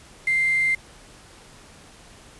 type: tone with quantisation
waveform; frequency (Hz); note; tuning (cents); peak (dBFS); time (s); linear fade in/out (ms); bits
sine; 2093; C7; 0; -18; 0.27-0.75; 5; 6
effects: pink hiss -48 dBFS RMS until 2.39 s + resampled to 24000 Hz